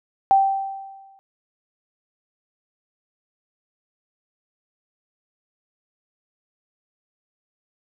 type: tone with exponential decay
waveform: sine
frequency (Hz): 780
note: G5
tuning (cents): -9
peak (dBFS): -10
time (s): 0.31-1.19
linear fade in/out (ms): 0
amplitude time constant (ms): 190
effects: none